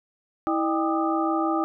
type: tone cluster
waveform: sine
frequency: 325 / 608 / 794 / 1201 / 1267 Hz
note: E4 / D#5 / G5 / D6 / D#6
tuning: -24 / -40 / +22 / +38 / +31 cents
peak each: -24 / -31 / -28 / -29 / -32 dBFS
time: 0.47-1.64 s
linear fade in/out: 0 ms
effects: none

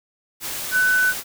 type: tone in noise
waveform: sine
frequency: 1500 Hz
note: F#6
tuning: 23 cents sharp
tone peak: -15 dBFS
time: 0.71-1.14 s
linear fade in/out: 50 ms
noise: white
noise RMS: -29 dBFS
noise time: 0.4-1.24 s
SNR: +11 dB
effects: none

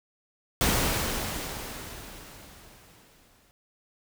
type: noise with exponential decay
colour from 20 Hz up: pink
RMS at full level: -23 dBFS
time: 0.61-3.51 s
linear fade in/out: 0 ms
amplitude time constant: 630 ms
effects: none

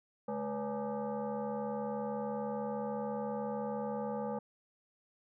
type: tone with frequency modulation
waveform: sine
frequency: 138.59 Hz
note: C#3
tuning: in tune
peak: -34 dBFS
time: 0.28-4.39 s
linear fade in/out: 5 ms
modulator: 351 Hz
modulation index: 2.2
effects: none

